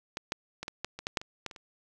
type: clicks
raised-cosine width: 0.2 ms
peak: -17 / -13 / -20 / -19 / -15 / -23 / -14 / -10 / -25 / -17 / -28 / -30 dBFS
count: 12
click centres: 0.171 / 0.321 / 0.63 / 0.681 / 0.846 / 0.99 / 1.069 / 1.172 / 1.215 / 1.463 / 1.512 / 1.562 s
effects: none